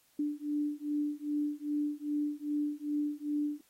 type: beating tone pair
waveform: sine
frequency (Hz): 293.7 / 296.2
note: D4 / D4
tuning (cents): 0 / +15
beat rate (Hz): 2.5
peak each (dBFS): -34 / -34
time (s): 0.19-3.61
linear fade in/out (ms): 5
effects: white hiss -68 dBFS RMS until 3.69 s + AAC 48 kbps